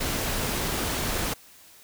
pink noise, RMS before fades -28 dBFS, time 0-1.34 s, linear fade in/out 10 ms, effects white hiss -52 dBFS RMS until 1.83 s

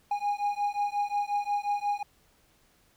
triangle beating tone pair, 817 / 822.6 Hz, G#5 / G#5, -29 / -17 cents, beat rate 5.6 Hz, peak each -28 dBFS, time 0.11-2.03 s, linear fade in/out 5 ms, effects pink hiss -65 dBFS RMS until 2.96 s

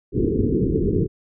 white low-pass noise, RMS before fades -20 dBFS, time 0.12-1.08 s, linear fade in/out 50 ms, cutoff 450 Hz, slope 96 dB/octave, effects none

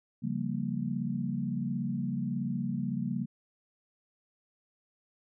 sine chord, G half-diminished seventh, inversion second, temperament equal with one note detuned, 138.59 / 174.61 / 196 / 232.3 Hz, Db3 / F3 / G3 / Bb3, 0 / 0 / 0 / -6 cents, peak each -36 / -37 / -35 / -34 dBFS, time 0.22-3.26 s, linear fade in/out 20 ms, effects none

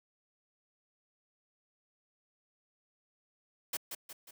white noise with echo, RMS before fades -35 dBFS, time 3.73-3.77 s, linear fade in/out 5 ms, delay 180 ms, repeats 3, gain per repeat -6 dB, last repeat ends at 4.31 s, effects high-pass 200 Hz 12 dB/octave

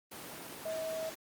sine tone in noise, 641 Hz, E5, 49 cents flat, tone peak -35 dBFS, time 0.65-1.1 s, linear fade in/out 10 ms, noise pink, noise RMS -44 dBFS, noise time 0.11-1.15 s, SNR +6 dB, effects high-pass 200 Hz 12 dB/octave + Opus 24 kbps

